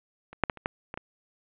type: clicks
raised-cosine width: 0.5 ms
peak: -28 / -6 / -12 / -28 / -12 / -21 / -20 dBFS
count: 7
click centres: 0.33 / 0.437 / 0.498 / 0.573 / 0.659 / 0.941 / 0.975 s
effects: resampled to 8000 Hz + 8-bit